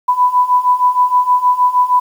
sine beating tone pair, 990 / 996.4 Hz, B5 / B5, +4 / +15 cents, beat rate 6.4 Hz, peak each -14 / -11 dBFS, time 0.08-2 s, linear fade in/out 10 ms, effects 7-bit

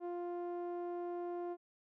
sawtooth tone with low-pass filter, 350 Hz, F4, 4 cents sharp, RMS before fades -41 dBFS, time 0-1.57 s, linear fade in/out 50 ms, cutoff 710 Hz, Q 1.1, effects none

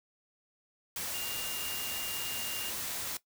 sine tone in noise, 2813 Hz, F7, 12 cents sharp, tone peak -39 dBFS, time 1.14-2.7 s, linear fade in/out 2 ms, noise white, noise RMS -37 dBFS, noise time 0.96-3.17 s, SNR -5 dB, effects noise-tail reverb RT60 0.1 s tail -17 dB re dry

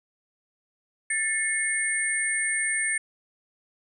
sine tone cluster, 1772 / 2171 / 8840 Hz, A6 / C#7 / C#9, +12 / -37 / -6 cents, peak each -28 dBFS, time 1.1-2.98 s, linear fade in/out 5 ms, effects none

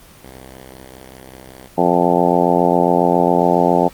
5% pulse tone, 65.1 Hz, C2, 8 cents flat, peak -25 dBFS, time 0.23-1.68 s, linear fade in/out 10 ms
harmonic tone, 87.31 Hz, F2, in tune, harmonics 2 / 3 / 4 / 5 / 6 / 7 / 8 / 9 / 10, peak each -20 / -20 / -20 / -20 / -20 / -20 / -20 / -20 / -20 dBFS, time 1.77-3.89 s, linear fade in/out 20 ms
effects pink hiss -44 dBFS RMS until 3.93 s + Opus 24 kbps

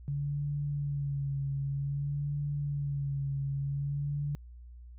sine tone with vibrato, 141.5 Hz, C#3, 36 cents sharp, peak -30 dBFS, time 0.08-4.35 s, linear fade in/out 0 ms, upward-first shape sine, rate 0.53 Hz, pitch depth 40 cents each way, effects added 60 Hz sine -46 dBFS peak until 4.98 s

